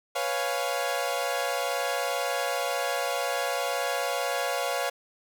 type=chord; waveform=sawtooth; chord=C# dominant seventh; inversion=third; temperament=equal; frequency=493.9 / 554.4 / 698.5 / 830.6 Hz; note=B4 / C#5 / E#5 / G#5; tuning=0 / 0 / 0 / 0 cents; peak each=-30 / -27 / -27 / -32 dBFS; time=0.15-4.9 s; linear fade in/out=10 ms; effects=none